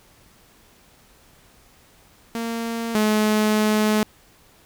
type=tone pair in turn; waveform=sawtooth; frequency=230.2 / 213.8 Hz; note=A#3 / A3; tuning=-22 / -49 cents; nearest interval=minor second; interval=127 cents; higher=first; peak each=-21 / -13 dBFS; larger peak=second; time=2.35-2.95 / 2.95-4.03 s; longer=second; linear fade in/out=0 ms; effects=pink hiss -54 dBFS RMS until 4.65 s